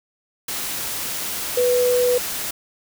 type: tone in noise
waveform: sine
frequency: 493.9 Hz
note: B4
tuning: in tune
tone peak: -15 dBFS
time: 1.57-2.18 s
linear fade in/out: 5 ms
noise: white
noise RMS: -27 dBFS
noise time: 0.48-2.51 s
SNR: +9 dB
effects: none